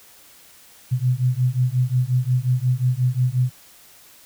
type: beating tone pair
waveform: sine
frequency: 123.47 / 129.07 Hz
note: B2 / C3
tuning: 0 / -23 cents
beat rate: 5.6 Hz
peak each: -20 dBFS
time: 0.91-3.51 s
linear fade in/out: 20 ms
effects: white hiss -49 dBFS RMS until 4.25 s